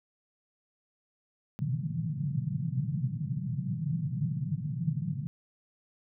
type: band-pass noise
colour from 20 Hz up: white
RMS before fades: -32 dBFS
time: 1.59-5.27 s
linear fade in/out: 0 ms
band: 120 to 170 Hz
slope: 48 dB/octave
effects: none